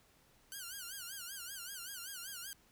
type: tone with vibrato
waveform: 5% pulse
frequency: 1500 Hz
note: F#6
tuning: 23 cents sharp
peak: -33 dBFS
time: 0.52-2.53 s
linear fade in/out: 0 ms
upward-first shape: sine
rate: 5.2 Hz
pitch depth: 150 cents each way
effects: pink hiss -68 dBFS RMS until 2.71 s